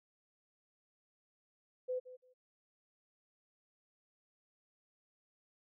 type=tone with echo; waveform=sine; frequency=506 Hz; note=B4; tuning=42 cents sharp; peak=-34 dBFS; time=1.88-2 s; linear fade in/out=20 ms; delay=170 ms; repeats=2; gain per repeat=-15 dB; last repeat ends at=2.34 s; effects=none